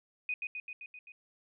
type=tone with echo; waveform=sine; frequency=2489 Hz; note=D#7; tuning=in tune; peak=-31 dBFS; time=0.29-0.34 s; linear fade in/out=2 ms; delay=130 ms; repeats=6; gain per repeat=-3 dB; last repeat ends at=1.12 s; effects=none